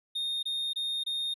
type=tone bursts; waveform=triangle; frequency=3681 Hz; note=A#7; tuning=23 cents flat; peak=-28 dBFS; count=4; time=0.15-1.342 s; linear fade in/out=10 ms; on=280 ms; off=24 ms; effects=resampled to 32000 Hz